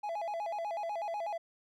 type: tone with vibrato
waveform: triangle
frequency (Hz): 747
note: F#5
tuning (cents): +16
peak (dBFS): -32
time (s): 0.03-1.38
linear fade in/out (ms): 10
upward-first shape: square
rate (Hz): 8.1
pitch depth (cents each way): 190
effects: none